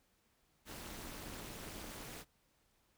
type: noise with amplitude modulation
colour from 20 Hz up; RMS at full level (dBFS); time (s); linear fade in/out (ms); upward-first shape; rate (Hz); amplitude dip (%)
pink; -44; 0.65-2.25; 50; sine; 261; 100
effects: pink hiss -75 dBFS RMS until 2.97 s